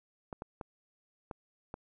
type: clicks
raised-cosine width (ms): 1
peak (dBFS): -26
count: 5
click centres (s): 0.328 / 0.421 / 0.612 / 1.312 / 1.741
effects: none